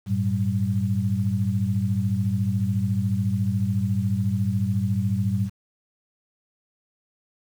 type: tone cluster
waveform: sine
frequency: 99.4 / 113.4 / 193.1 Hz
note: G2 / A#2 / G3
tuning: +25 / -47 / -26 cents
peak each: -25 dBFS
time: 0.06-5.5 s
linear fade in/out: 50 ms
effects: 8-bit